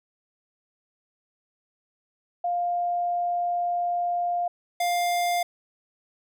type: tone pair in turn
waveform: sine / square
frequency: 702 / 702 Hz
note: F5 / F5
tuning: +9 / +9 cents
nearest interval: unison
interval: 0 cents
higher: neither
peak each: -23 dBFS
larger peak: neither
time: 2.44-4.48 / 4.8-5.43 s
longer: first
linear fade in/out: 5 ms
effects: none